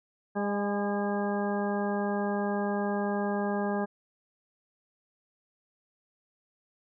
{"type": "harmonic tone with a mistuned harmonic", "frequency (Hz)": 202.9, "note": "G#3", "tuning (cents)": -40, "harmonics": [1, 2, 3, 4, 5, 6, 8], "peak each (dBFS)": [-30, -33, -35, -35, -42, -42, -40], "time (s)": [0.35, 3.86], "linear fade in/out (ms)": 20, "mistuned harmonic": 4, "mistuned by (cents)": 22, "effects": []}